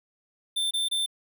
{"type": "tone bursts", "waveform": "square", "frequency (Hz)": 3560, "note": "A7", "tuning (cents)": 20, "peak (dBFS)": -25, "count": 3, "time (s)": [0.56, 1.062], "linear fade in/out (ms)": 10, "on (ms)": 150, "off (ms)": 26, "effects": []}